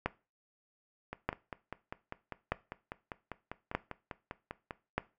two click trains, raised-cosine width 0.5 ms, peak -15 / -24 dBFS, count 5 / 19, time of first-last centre 0.06-4.98 / 1.13-4.709 s, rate 0.813 / 5.03 Hz, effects noise-tail reverb RT60 0.3 s tail -18 dB re dry

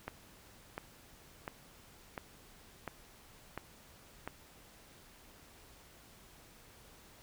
click train, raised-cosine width 0.5 ms, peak -24 dBFS, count 7, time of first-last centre 0.08-4.276 s, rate 1.43 Hz, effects pink hiss -59 dBFS RMS until 7.22 s

